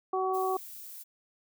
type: harmonic tone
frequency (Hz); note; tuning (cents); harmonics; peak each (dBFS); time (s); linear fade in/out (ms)
376.3; F#4; +29; 1 / 2 / 3; -30 / -31 / -33; 0.13-0.57; 5
type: noise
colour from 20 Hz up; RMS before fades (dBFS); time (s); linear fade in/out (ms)
violet; -45; 0.33-1.04; 20
effects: none